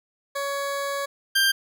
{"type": "tone pair in turn", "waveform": "20% pulse", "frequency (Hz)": [560, 1583.9], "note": ["C#5", "G6"], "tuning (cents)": [18, 17], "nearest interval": "octave + tritone", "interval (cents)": 1799, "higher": "second", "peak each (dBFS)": [-21, -13], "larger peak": "second", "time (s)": [[0.35, 1.06], [1.35, 1.52]], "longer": "first", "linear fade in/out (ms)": 10, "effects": []}